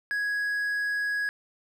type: tone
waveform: triangle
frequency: 1664 Hz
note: G#6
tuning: 3 cents sharp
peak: -24 dBFS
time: 0.11-1.29 s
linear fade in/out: 0 ms
effects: none